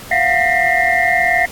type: tone cluster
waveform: sine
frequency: 686 / 725 / 1814 / 1943 / 2103 Hz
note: F5 / F#5 / A#6 / B6 / C7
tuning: -31 / -35 / -48 / -29 / +8 cents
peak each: -18 dBFS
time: 0.11-1.46 s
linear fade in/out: 5 ms
effects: pink hiss -34 dBFS RMS until 1.51 s + AAC 64 kbps